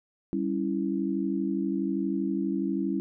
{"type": "chord", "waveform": "sine", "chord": "C# diminished", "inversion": "second", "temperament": "equal", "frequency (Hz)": [196, 277.2, 329.6], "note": ["G3", "C#4", "E4"], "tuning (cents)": [0, 0, 0], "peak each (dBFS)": -30, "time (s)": [0.33, 3], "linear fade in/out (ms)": 0, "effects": []}